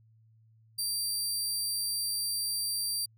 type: tone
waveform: 20% pulse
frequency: 4699 Hz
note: D8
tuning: in tune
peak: -24 dBFS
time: 0.78-3.06 s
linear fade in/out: 10 ms
effects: added 111 Hz sine -59 dBFS peak until 3.17 s